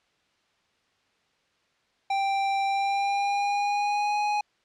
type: tone with pitch glide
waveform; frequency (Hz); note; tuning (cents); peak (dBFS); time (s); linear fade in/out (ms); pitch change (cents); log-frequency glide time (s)
square; 786 to 832.7; G5 to G#5; +4 to +4; -24; 2.1-4.41; 5; +100; 2.65-4.18
effects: white hiss -68 dBFS RMS until 4.64 s + low-pass 4000 Hz 12 dB/octave